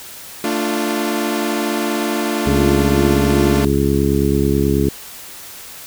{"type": "chord", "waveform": "sawtooth", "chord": "D minor", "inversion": "second", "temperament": "equal with one note detuned", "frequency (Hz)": [223.2, 293.7, 349.2], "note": ["A3", "D4", "F4"], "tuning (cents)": [25, 0, 0], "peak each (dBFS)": -18, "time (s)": [0.44, 3.65], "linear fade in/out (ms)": 2}
{"type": "harmonic tone", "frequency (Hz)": 69.3, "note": "C#2", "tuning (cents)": 0, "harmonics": [1, 2, 3, 4, 5, 6], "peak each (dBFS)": [-20, -20, -20, -20, -20, -20], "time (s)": [2.46, 4.89], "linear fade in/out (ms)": 5}
{"effects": ["white hiss -35 dBFS RMS until 5.86 s"]}